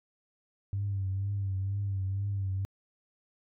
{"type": "tone with vibrato", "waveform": "sine", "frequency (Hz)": 98, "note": "G2", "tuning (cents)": 0, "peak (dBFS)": -28, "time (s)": [0.73, 2.65], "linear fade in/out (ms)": 0, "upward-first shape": "triangle", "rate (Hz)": 2.1, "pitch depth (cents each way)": 62, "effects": ["tanh soft clip ceiling -24 dBFS"]}